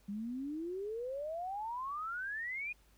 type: exponential sweep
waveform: sine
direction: up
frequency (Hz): 196 to 2489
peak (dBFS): -37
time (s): 0.08-2.73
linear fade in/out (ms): 10
effects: added 50 Hz sine -66 dBFS peak until 2.97 s + pink hiss -69 dBFS RMS until 2.97 s

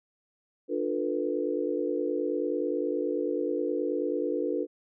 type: chord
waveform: sine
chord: B half-diminished seventh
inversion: first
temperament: just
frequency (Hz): 296.3 / 355.6 / 444.5 / 493.9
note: D4 / F4 / A4 / B4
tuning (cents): +15 / +31 / +18 / 0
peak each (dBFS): -32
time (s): 0.68-4.67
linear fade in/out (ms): 50
effects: none

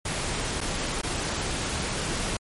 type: noise with dropouts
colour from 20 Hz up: pink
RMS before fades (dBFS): -29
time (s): 0.05-2.37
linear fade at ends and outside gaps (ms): 5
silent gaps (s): 0.606-0.612 / 1.016-1.032
effects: MP3 48 kbps

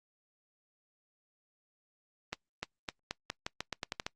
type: accelerating click train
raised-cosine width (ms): 0.2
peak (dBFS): -17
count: 12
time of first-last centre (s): 2.33-4.065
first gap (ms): 300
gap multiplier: 0.86
effects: noise-tail reverb RT60 0.1 s tail -24 dB re dry + Opus 32 kbps

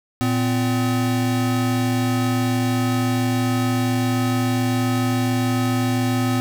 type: tone pair together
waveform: square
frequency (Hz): 115.77 / 254.4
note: A#2 / C4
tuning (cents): -11 / -48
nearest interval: octave + major second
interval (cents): 1363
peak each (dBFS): -22 / -21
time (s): 0.21-6.4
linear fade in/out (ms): 0
effects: 8-bit

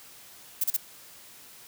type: noise bursts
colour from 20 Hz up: violet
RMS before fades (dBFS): -25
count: 3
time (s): 0.61-0.767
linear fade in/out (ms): 5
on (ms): 29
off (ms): 35
effects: white hiss -50 dBFS RMS until 1.67 s + high-pass 60 Hz 12 dB/octave

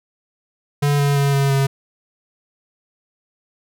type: tone with pitch steps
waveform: square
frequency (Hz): 144.1 / 142.28 / 140.48 / 138.71 / 136.96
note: D3 / C#3 / C#3 / C#3 / C#3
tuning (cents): -33 / +45 / +23 / +1 / -20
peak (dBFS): -15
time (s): 0.82-1.67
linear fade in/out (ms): 10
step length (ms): 170
effects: none

